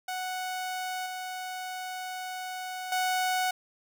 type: tone with level steps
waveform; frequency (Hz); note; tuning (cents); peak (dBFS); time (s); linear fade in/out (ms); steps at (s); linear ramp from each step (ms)
sawtooth; 740; F#5; 0; -28 / -31 / -22; 0.08-3.51; 5; 1.06 / 2.92; 2
effects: none